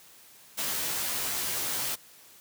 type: noise with comb filter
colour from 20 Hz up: white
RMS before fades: -31 dBFS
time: 0.57-1.96 s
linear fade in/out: 20 ms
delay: 14 ms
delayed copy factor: +0.95
effects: white hiss -54 dBFS RMS until 2.4 s + high-pass 80 Hz 12 dB/octave